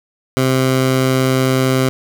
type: tone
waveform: 15% pulse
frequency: 130.81 Hz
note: C3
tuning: in tune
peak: -6 dBFS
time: 0.37-1.89 s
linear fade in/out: 0 ms
effects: none